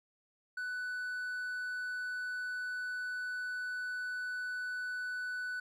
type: tone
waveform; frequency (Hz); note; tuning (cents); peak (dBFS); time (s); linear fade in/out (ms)
triangle; 1491; F#6; +13; -34; 0.57-5.6; 5
effects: none